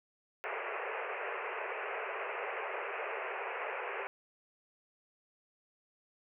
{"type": "band-pass noise", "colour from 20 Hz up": "pink", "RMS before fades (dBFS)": -39, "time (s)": [0.44, 4.07], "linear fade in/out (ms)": 0, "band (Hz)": [390, 2700], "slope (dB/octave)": 96, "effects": []}